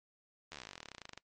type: slowing click train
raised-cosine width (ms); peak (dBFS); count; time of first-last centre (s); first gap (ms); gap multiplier
0.2; -28; 28; 0.52-1.176; 12; 1.05
effects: noise-tail reverb RT60 0.1 s tail -21 dB re dry + MP3 48 kbps